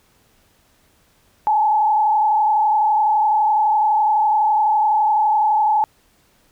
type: tone with frequency modulation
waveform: sine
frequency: 854 Hz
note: G#5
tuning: 48 cents sharp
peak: -13 dBFS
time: 1.47-5.84 s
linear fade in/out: 0 ms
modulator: 31.9 Hz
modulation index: 0.89
effects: pink hiss -58 dBFS RMS until 6.51 s